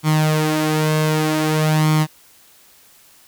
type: tone with flanger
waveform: sawtooth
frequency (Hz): 154.9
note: D#3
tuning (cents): -7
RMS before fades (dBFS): -17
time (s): 0.03-2.07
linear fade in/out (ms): 50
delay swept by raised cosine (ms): 0.9 to 4.6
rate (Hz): 0.53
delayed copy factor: +0.6
effects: white hiss -50 dBFS RMS until 3.27 s